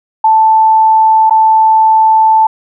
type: tone with dropouts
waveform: sine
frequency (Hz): 880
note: A5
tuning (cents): 0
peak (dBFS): -4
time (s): 0.24-2.47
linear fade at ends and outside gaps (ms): 5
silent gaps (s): 1.297-1.307
effects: none